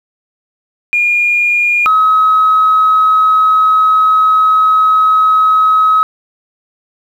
sine tone pair in turn, 2423 / 1276.5 Hz, D#7 / D#6, -47 / +44 cents, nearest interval major seventh, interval 1109 cents, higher first, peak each -8 / -5 dBFS, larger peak second, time 0.93-1.86 / 1.86-6.03 s, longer second, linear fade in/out 0 ms, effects tanh soft clip ceiling -2 dBFS + 7-bit

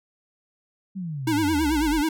sine exponential sweep, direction down, 198.9 to 41.2 Hz, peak -28 dBFS, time 0.95-2.02 s, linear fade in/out 20 ms
square tone with vibrato, 305 Hz, D#4, 34 cents flat, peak -21 dBFS, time 1.27-2.09 s, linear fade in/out 5 ms, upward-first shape sine, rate 9.2 Hz, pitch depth 110 cents each way
effects none

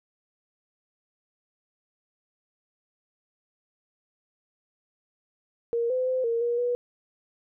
sine tone with pitch steps, 468 / 510 / 514 / 463.3 / 475.7 / 486.5 Hz, A#4 / C5 / C5 / A#4 / A#4 / B4, +7 / -44 / -31 / -11 / +35 / -26 cents, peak -23 dBFS, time 5.73-6.75 s, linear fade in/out 0 ms, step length 170 ms, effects none

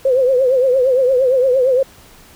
sine tone with vibrato, 516 Hz, C5, 24 cents flat, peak -10 dBFS, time 0.05-1.83 s, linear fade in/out 5 ms, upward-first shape triangle, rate 8.7 Hz, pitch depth 110 cents each way, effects pink hiss -44 dBFS RMS until 2.35 s

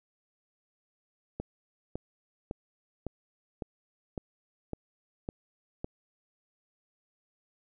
click train, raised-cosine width 2 ms, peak -21 dBFS, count 9, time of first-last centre 1.4-5.844 s, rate 1.8 Hz, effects none

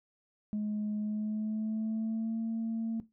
sine tone with pitch glide, 210.7 to 225.8 Hz, G#3 to A3, +25 to +45 cents, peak -29 dBFS, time 0.53-3 s, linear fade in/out 0 ms, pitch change +120 cents, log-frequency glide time 0.98-2.41 s, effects noise-tail reverb RT60 0.2 s tail -17 dB re dry + tanh soft clip ceiling -28 dBFS

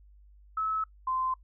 sine tone pair in turn, 1297 / 1036 Hz, E6 / C6, -28 / -17 cents, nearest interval major third, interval 389 cents, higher first, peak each -27 dBFS, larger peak neither, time 0.57-0.84 / 1.07-1.34 s, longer neither, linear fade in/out 5 ms, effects noise-tail reverb RT60 0.1 s tail -23 dB re dry + added 50 Hz sine -53 dBFS peak until 1.43 s

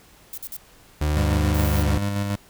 violet noise bursts, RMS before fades -33 dBFS, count 3, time 0.33-0.567 s, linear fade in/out 2 ms, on 47 ms, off 48 ms
35% pulse tone with pitch glide, 75.3 to 73.62 Hz, D2 to D2, +44 to +5 cents, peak -18 dBFS, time 1.01-1.98 s, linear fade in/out 5 ms, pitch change -39 cents, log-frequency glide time 1.65-1.85 s
25% pulse tone with tremolo, 100.8 Hz, G2, 49 cents sharp, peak -18 dBFS, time 1.16-2.36 s, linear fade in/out 10 ms, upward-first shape square, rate 7 Hz, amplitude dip 30%
violet noise, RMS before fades -34 dBFS, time 1.54-1.83 s, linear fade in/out 5 ms
effects pink hiss -52 dBFS RMS until 2.49 s

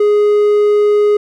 triangle tone, 416 Hz, G#4, 3 cents sharp, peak -6 dBFS, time 0-1.17 s, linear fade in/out 5 ms, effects none

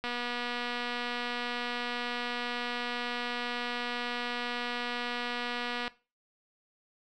click train, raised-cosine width 0.3 ms, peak -19 dBFS, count 1414, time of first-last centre 0.04-5.879 s, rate 242 Hz, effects noise-tail reverb RT60 0.3 s tail -18 dB re dry

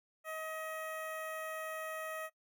15% pulse tone with notch filter, 633 Hz, D#5, 30 cents sharp, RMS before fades -42 dBFS, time 0.24-2.3 s, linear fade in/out 50 ms, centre 4800 Hz, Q 0.72, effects noise-tail reverb RT60 0.1 s tail -19 dB re dry

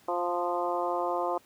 harmonic tone with a mistuned harmonic, 175.5 Hz, F3, 9 cents sharp, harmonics 2 / 3 / 4 / 5 / 6 / 7, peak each -34 / -33 / -32 / -35 / -34 / -39 dBFS, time 0.08-1.38 s, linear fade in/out 5 ms, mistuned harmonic 6, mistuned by -18 cents, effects pink hiss -60 dBFS RMS until 1.45 s + high-pass 100 Hz 12 dB/octave

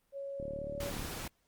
sine tone with pitch glide, 554.4 to 567 Hz, C#5 to C#5, 0 to +39 cents, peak -38 dBFS, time 0.12-0.93 s, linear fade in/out 50 ms, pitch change +39 cents, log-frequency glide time 0.51-0.7 s
click train, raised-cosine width 3 ms, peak -31 dBFS, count 25, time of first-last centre 0.4-1.049 s, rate 37 Hz
pink noise, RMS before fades -41 dBFS, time 0.8-1.28 s, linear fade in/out 5 ms
effects pink hiss -75 dBFS RMS until 1.47 s + Opus 32 kbps

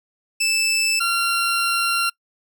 20% pulse tone pair in turn, 2637 / 1375.7 Hz, E7 / F6, 0 / -26 cents, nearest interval major seventh, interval 1126 cents, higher first, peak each -13 dBFS, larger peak neither, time 0.4-1 / 1-2.1 s, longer second, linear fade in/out 10 ms, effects noise-tail reverb RT60 0.1 s tail -25 dB re dry

